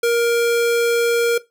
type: tone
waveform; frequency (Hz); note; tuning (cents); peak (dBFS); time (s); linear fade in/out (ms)
square; 469.7; A#4; +13; -15; 0.03-1.38; 5
effects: noise-tail reverb RT60 0.2 s tail -18 dB re dry